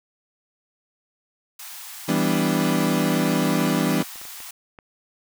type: high-pass noise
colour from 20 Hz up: white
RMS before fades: -38 dBFS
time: 1.59-4.51 s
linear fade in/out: 5 ms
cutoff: 720 Hz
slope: 48 dB/octave
type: chord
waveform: 35% pulse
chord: E minor seventh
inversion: none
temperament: equal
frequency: 164.81 / 196 / 246.9 / 293.7 Hz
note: E3 / G3 / B3 / D4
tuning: 0 / 0 / 0 / 0 cents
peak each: -23 dBFS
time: 2.08-4.03 s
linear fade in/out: 10 ms
type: clicks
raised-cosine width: 0.5 ms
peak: -28 dBFS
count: 8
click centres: 3.288 / 3.877 / 4.033 / 4.158 / 4.215 / 4.253 / 4.404 / 4.788 s
effects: none